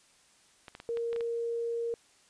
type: clicks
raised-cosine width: 0.3 ms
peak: -28 dBFS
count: 7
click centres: 0.682 / 0.751 / 0.801 / 0.972 / 1.13 / 1.162 / 1.208 s
type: tone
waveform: sine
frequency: 466.2 Hz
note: A#4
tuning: in tune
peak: -30 dBFS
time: 0.89-1.94 s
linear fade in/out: 0 ms
effects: white hiss -63 dBFS RMS until 2.29 s + resampled to 22050 Hz